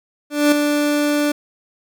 30% pulse tone with ADSR envelope, 293.7 Hz, D4, in tune, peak -7 dBFS, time 0.3-1.32 s, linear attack 220 ms, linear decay 4 ms, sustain -6 dB, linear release 6 ms, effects none

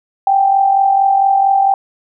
sine tone with amplitude modulation, 784 Hz, G5, in tune, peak -6 dBFS, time 0.27-1.74 s, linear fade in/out 2 ms, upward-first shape sine, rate 44.4 Hz, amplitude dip 55%, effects none

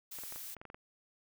blue noise, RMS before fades -45 dBFS, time 0.11-0.55 s, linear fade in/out 10 ms
clicks, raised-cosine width 0.5 ms, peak -33 dBFS, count 9, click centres 0.187 / 0.236 / 0.324 / 0.36 / 0.567 / 0.615 / 0.653 / 0.701 / 0.745 s
effects none

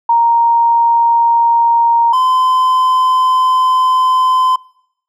sine / triangle tone pair in turn, 932.3 / 1025.3 Hz, A#5 / C6, 0 / -35 cents, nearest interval major second, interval 165 cents, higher second, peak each -7 dBFS, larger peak neither, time 0.09-2.13 / 2.13-4.56 s, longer second, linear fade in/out 5 ms, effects noise-tail reverb RT60 0.8 s tail -25 dB re dry

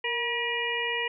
harmonic tone with a mistuned harmonic, 480.7 Hz, B4, 47 cents flat, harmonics 1 / 2 / 4 / 5 / 6, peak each -34 / -35 / -31 / -33 / -33 dBFS, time 0.04-1.08 s, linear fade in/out 5 ms, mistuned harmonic 1, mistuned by -51 cents, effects none

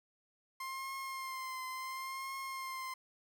30% pulse tone with vibrato, 1054 Hz, C6, 12 cents sharp, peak -37 dBFS, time 0.6-2.94 s, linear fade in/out 5 ms, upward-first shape triangle, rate 0.71 Hz, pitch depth 38 cents each way, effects none

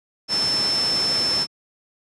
sine tone in noise, 5300 Hz, E8, 9 cents sharp, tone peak -19 dBFS, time 0.28-1.47 s, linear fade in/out 50 ms, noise pink, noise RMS -28 dBFS, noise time 0.28-1.47 s, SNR +6 dB, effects high-pass 150 Hz 12 dB/octave + resampled to 24000 Hz

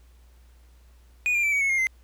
triangle tone with pitch steps, 2464 / 2394 / 2326 / 2259 / 2195 / 2133 / 2072 Hz, D#7 / D7 / D7 / C#7 / C#7 / C7 / C7, -17 / +33 / -17 / +32 / -18 / +33 / -17 cents, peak -19 dBFS, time 1.26-1.869 s, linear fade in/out 0 ms, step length 87 ms, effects added 60 Hz sine -51 dBFS peak until 2.03 s + pink hiss -64 dBFS RMS until 2.03 s

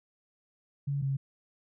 sine tone pair in turn, 140.9 / 136.57 Hz, C#3 / C#3, +29 / -25 cents, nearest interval minor second, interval 54 cents, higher first, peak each -28 / -27 dBFS, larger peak second, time 0.87-1.02 / 1.02-1.17 s, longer neither, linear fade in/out 10 ms, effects none

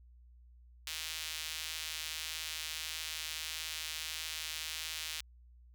sawtooth tone with high-pass filter, 158.4 Hz, D#3, 31 cents sharp, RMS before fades -41 dBFS, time 0.87-5.21 s, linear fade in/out 0 ms, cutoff 3100 Hz, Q 1.2, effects added 60 Hz sine -56 dBFS peak until 5.74 s

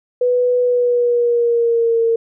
sine tone with pitch glide, 493.9 to 458.2 Hz, B4 to A#4, 0 to -30 cents, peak -12 dBFS, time 0.21-2.16 s, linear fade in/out 5 ms, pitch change -130 cents, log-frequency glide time 0.61-2.01 s, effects none

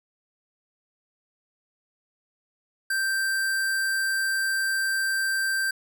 square tone, 1568 Hz, G6, in tune, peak -24 dBFS, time 2.9-5.71 s, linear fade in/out 5 ms, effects none

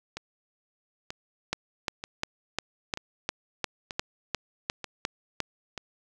two click trains, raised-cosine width 0.2 ms, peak -10 / -18 dBFS, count 12 / 7, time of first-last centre 1.53-5.403 / 0.17-5.777 s, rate 2.84 / 1.07 Hz, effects none

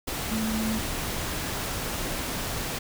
sine tone in noise, 220 Hz, A3, in tune, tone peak -26 dBFS, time 0.31-0.79 s, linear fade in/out 10 ms, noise pink, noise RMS -31 dBFS, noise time 0.07-2.79 s, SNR +2 dB, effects none

